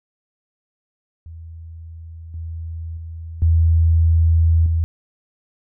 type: tone with level steps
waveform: sine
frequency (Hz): 82.1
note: E2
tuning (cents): -6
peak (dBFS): -33 / -26 / -29 / -11 / -15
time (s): 1.26-4.84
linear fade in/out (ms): 0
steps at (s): 2.34 / 2.97 / 3.42 / 4.66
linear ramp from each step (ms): 2
effects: none